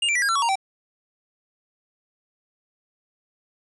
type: tone with pitch steps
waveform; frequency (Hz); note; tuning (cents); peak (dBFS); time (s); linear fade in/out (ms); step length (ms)
square; 2826 / 2349 / 1952.6 / 1623.1 / 1349.2 / 1121.5 / 932.2 / 774.9; F7 / D7 / B6 / G#6 / E6 / C#6 / A#5 / G5; +20 / 0 / -20 / -40 / +40 / +20 / 0 / -20; -20; 0.02-0.556; 5; 67
effects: resampled to 24000 Hz